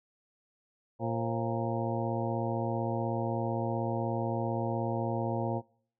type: harmonic tone with a mistuned harmonic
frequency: 115.9 Hz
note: A#2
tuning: 10 cents flat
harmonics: 1 / 2 / 3 / 4 / 5 / 6 / 7 / 8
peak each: -34 / -36 / -37 / -41 / -36 / -39 / -40 / -41 dBFS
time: 0.99-5.62 s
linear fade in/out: 50 ms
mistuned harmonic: 5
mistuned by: -120 cents
effects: noise-tail reverb RT60 0.6 s tail -25 dB re dry